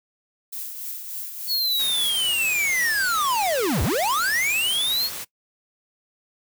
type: noise with tremolo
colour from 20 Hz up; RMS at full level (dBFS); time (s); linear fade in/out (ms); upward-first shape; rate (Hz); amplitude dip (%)
violet; -31; 0.52-2.1; 10; triangle; 3.4; 50
type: linear two-way sweep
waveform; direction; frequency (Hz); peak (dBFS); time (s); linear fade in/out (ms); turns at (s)
square; down then up; 4435 to 56.1 to 4435; -21; 1.47-5.1; 50; 3.83
type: noise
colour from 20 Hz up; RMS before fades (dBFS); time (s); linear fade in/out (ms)
white; -33; 1.78-5.25; 20
effects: noise-tail reverb RT60 0.1 s tail -20 dB re dry